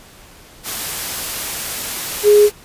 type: tone in noise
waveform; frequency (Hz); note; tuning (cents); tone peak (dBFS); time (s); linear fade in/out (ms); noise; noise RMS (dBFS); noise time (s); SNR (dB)
sine; 415.3; G#4; 0; -6; 2.23-2.5; 50; white; -24; 0.63-2.52; +15
effects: pink hiss -43 dBFS RMS until 2.64 s + resampled to 32000 Hz